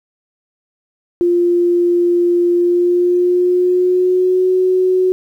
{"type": "tone with pitch glide", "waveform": "sine", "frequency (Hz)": [349.2, 370], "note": ["F4", "F#4"], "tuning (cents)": [0, 0], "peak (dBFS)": -10, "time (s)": [1.21, 5.12], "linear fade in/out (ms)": 0, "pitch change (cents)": 100, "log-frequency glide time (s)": [2.55, 4.49], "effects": ["8-bit"]}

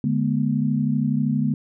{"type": "tone cluster", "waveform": "sine", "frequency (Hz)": [147.9, 211.5, 244], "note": ["D3", "G#3", "B3"], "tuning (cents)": [13, 32, -21], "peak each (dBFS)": -23, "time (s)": [0.04, 1.54], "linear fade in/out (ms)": 2, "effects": []}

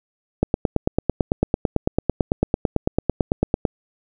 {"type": "click train", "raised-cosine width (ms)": 2, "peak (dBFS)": -3, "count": 30, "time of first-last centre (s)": [0.43, 3.652], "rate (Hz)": 9, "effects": []}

